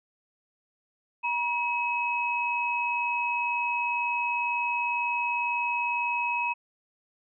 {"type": "tone pair together", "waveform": "sine", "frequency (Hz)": [958, 2560], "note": ["A#5", "D#7"], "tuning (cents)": [47, 49], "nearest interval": "octave + perfect fourth", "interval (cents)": 1702, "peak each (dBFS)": -28, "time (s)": [1.23, 6.54], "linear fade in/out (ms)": 20, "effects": []}